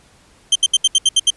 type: tone bursts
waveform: sawtooth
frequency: 3136 Hz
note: G7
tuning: in tune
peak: -6 dBFS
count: 8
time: 0.52-1.304 s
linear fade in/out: 5 ms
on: 35 ms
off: 72 ms
effects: pink hiss -51 dBFS RMS until 1.36 s + resampled to 24000 Hz